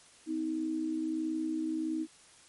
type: tone pair together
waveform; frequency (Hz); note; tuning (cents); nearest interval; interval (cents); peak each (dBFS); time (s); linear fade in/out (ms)
sine; 254.8 / 316.3; C4 / D#4; -46 / +29; major third; 375; -38 / -31; 0.26-2.07; 50
effects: white hiss -58 dBFS RMS until 2.48 s + MP3 48 kbps